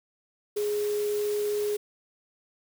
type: tone in noise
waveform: sine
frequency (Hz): 416.2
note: G#4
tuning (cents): +4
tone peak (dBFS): -25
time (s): 0.56-1.77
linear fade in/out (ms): 10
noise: white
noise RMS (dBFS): -41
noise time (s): 0.56-1.77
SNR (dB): +13
effects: none